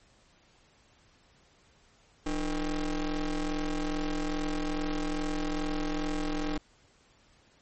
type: ring-modulated tone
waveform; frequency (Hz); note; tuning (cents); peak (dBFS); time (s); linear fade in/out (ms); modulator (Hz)
40% pulse; 160.2; E3; -49; -25; 2.26-6.58; 5; 139
effects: pink hiss -63 dBFS RMS until 7.61 s + MP3 32 kbps